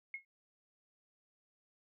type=tone with exponential decay; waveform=sine; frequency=2164 Hz; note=C#7; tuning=42 cents flat; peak=-36 dBFS; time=0.14-0.25 s; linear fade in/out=2 ms; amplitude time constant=23 ms; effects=noise-tail reverb RT60 0.1 s tail -26 dB re dry